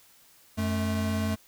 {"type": "tone pair together", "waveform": "square", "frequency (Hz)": [91.34, 217.1], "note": ["F#2", "A3"], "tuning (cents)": [-22, -23], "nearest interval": "octave + minor third", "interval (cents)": 1499, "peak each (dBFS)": [-30, -29], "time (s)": [0.57, 1.36], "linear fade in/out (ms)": 20, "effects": ["white hiss -58 dBFS RMS until 1.47 s"]}